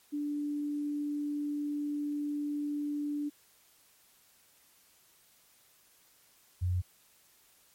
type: tone pair in turn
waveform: sine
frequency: 292.7 / 90.3 Hz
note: D4 / F#2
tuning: -6 / -42 cents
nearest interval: octave + minor sixth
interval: 2036 cents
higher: first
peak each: -31 / -27 dBFS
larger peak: second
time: 0.12-3.3 / 6.61-6.82 s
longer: first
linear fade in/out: 20 ms
effects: white hiss -64 dBFS RMS until 7.74 s + MP3 64 kbps